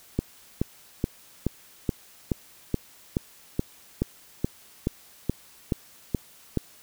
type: click train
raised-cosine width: 3 ms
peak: -10 dBFS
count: 16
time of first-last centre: 0.19-6.573 s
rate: 2.35 Hz
effects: white hiss -53 dBFS RMS until 6.82 s